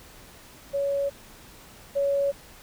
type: tone pair in turn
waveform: sine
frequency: 560 / 560 Hz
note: C#5 / C#5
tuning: +18 / +18 cents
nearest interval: unison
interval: 0 cents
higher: neither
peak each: -23 / -21 dBFS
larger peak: second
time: 0.73-1.1 / 1.95-2.32 s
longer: neither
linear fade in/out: 20 ms
effects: pink hiss -49 dBFS RMS until 2.62 s